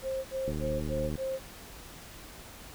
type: tone bursts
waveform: sine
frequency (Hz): 530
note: C5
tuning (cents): +22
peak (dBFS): -30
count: 5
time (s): 0.02-1.398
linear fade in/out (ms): 50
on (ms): 230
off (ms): 57
type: click train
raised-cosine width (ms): 3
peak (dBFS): -23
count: 52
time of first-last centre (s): 0.48-1.155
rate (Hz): 75.6
effects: added 50 Hz sine -55 dBFS peak until 2.74 s + pink hiss -48 dBFS RMS until 2.74 s